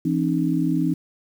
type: tone cluster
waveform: sine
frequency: 166.3 / 265.6 / 305.7 Hz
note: E3 / C4 / D#4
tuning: +16 / +26 / -30 cents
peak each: -23 dBFS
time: 0.05-0.94 s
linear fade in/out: 5 ms
effects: 8-bit